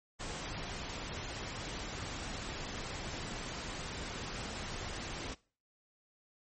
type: noise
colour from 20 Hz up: pink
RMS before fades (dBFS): -41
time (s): 0.19-5.35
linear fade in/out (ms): 20
effects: noise-tail reverb RT60 0.4 s tail -22 dB re dry + MP3 32 kbps